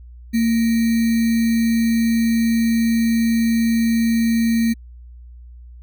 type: tone with sample-and-hold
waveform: sine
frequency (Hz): 228.7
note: A#3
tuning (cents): -33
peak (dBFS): -14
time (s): 0.33-4.74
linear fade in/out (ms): 20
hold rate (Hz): 2100
effects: added 60 Hz sine -37 dBFS peak until 5.82 s

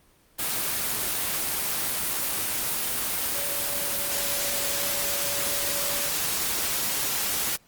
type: tone in noise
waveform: sine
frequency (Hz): 570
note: C#5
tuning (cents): +48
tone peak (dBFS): -37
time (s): 3.34-6.1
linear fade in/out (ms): 20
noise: white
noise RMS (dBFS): -27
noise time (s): 0.38-7.57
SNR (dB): -13
effects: pink hiss -60 dBFS RMS until 7.67 s + Opus 24 kbps

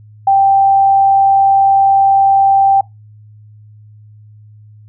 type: tone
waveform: sine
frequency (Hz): 784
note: G5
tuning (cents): 0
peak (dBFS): -6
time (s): 0.27-2.81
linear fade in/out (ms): 5
effects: noise-tail reverb RT60 0.2 s tail -22 dB re dry + added 106 Hz sine -37 dBFS peak until 4.88 s

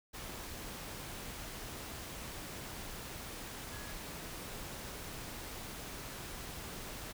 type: tone in noise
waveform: sine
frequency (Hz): 1676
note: G#6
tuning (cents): +15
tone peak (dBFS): -53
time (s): 3.71-3.94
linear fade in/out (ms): 20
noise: pink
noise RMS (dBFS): -45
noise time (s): 0.13-7.13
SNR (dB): -11
effects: none

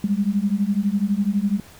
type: beating tone pair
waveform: sine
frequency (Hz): 196 / 208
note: G3 / G#3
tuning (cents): 0 / +3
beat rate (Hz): 12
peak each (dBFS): -21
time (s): 0.04-1.6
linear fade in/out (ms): 2
effects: pink hiss -47 dBFS RMS until 1.79 s

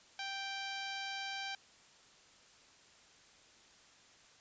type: tone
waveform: 10% pulse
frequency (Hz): 784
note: G5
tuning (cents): 0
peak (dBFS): -31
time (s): 0.19-1.55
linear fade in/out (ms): 2
effects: white hiss -62 dBFS RMS until 4.4 s + resampled to 16000 Hz

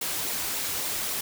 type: noise with flanger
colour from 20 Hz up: white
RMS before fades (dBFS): -30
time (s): 0.01-1.21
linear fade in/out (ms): 5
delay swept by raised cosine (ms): 0.59 to 4.69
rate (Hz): 3.6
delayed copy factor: -0.5
effects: none

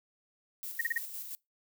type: noise with tremolo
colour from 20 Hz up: violet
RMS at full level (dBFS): -40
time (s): 0.63-1.35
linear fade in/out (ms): 0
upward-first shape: square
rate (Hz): 5.9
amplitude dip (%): 40
type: tone bursts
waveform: sine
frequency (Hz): 1864.7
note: A#6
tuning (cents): 0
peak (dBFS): -27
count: 4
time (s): 0.79-0.98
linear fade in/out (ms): 5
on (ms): 22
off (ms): 34
effects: noise-tail reverb RT60 0.2 s tail -24 dB re dry

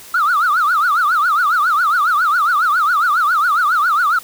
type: tone with vibrato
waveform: sine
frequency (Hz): 1306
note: E6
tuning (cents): -17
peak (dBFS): -10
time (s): 0.14-4.19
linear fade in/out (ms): 5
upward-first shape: triangle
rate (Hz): 7.3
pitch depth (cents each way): 250
effects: tanh soft clip ceiling -9 dBFS + white hiss -38 dBFS RMS until 4.23 s

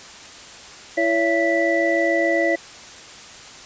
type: tone cluster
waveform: sine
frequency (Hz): 334.3 / 563 / 670 / 1971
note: E4 / C#5 / E5 / B6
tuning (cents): +24 / +27 / +28 / -4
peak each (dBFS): -22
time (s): 0.97-2.56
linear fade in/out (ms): 10
effects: white hiss -40 dBFS RMS until 3.65 s + resampled to 16000 Hz

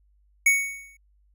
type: tone with exponential decay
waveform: square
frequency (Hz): 2226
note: C#7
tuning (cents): +7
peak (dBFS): -14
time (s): 0.46-0.97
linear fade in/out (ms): 5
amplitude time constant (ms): 110
effects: added 50 Hz sine -59 dBFS peak until 1.34 s

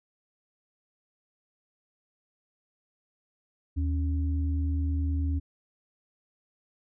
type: tone pair together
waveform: sine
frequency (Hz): 77.79 / 277.2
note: D#2 / C#4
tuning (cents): 0 / 0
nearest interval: octave + minor seventh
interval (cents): 2200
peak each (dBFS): -25 / -35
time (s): 3.76-5.4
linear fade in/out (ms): 20
effects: none

